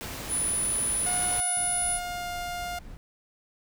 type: noise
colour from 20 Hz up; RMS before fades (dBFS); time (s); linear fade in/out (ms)
pink; -37; 0.01-1.4; 0
type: tone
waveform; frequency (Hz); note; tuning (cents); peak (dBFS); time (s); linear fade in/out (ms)
sine; 9956; D#9; 0; -25; 0.28-2; 50
type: tone with pitch glide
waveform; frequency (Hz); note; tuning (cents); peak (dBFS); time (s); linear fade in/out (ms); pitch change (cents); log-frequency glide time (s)
sawtooth; 722 to 705.9; F#5 to F5; -43 to +18; -28; 1.06-2.79; 5; -39; 1.34-2.29
type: noise with tremolo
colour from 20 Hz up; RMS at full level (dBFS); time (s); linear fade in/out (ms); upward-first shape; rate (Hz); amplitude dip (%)
brown; -42; 1.57-2.97; 0; triangle; 3.9; 30
effects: none